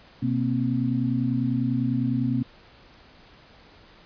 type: tone cluster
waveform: sine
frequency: 125.3 / 233.5 / 263.5 Hz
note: B2 / A#3 / C4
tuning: +25 / +3 / +12 cents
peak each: -26 dBFS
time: 0.22-2.43 s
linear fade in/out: 10 ms
effects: pink hiss -52 dBFS RMS until 4.05 s + resampled to 11025 Hz